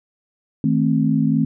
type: chord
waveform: sine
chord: A diminished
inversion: second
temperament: just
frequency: 158.4 / 220 / 264 Hz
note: Eb3 / A3 / C4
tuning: +31 / 0 / +16 cents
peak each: -19 dBFS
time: 0.64-1.45 s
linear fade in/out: 2 ms
effects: none